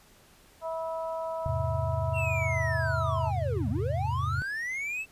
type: harmonic tone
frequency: 325.3 Hz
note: E4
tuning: 23 cents flat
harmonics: 2 / 3 / 4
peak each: -32 / -36 / -43 dBFS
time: 0.61-3.32 s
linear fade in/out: 50 ms
type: chord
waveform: sine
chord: E augmented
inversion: none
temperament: equal with one note detuned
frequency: 82.98 / 103.83 / 130.81 Hz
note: E2 / G#2 / B#2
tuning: +12 / 0 / 0 cents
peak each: -32 dBFS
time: 1.46-4.42 s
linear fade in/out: 0 ms
type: linear two-way sweep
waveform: triangle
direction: down then up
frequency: 2771 to 185.6 to 2673 Hz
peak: -29 dBFS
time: 2.13-5.06 s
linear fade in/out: 50 ms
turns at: 3.69 s
effects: pink hiss -58 dBFS RMS until 5.11 s + resampled to 32000 Hz